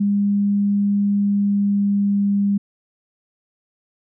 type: tone with pitch glide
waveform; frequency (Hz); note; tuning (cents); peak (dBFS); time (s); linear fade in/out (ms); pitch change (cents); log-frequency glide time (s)
sine; 202.3 to 200.9; G#3 to G3; -45 to +43; -15; 0-2.58; 10; -12; 1.11-2.45
effects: none